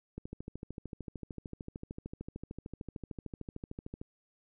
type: click train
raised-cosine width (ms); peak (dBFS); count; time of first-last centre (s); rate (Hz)
3; -28; 52; 0.18-4.015; 13.3
effects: none